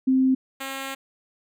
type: tone pair in turn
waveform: sine / 5% pulse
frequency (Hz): 261.6 / 269.9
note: C4 / C#4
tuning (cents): 0 / -46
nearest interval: minor second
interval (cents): 54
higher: second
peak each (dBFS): -16 / -19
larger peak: first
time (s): 0.07-0.35 / 0.6-0.95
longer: second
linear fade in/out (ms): 10
effects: none